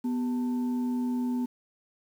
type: tone with frequency modulation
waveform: sine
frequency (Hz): 246.9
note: B3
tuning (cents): 0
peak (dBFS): -26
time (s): 0.04-1.46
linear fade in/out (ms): 10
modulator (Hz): 643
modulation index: 0.27
effects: 9-bit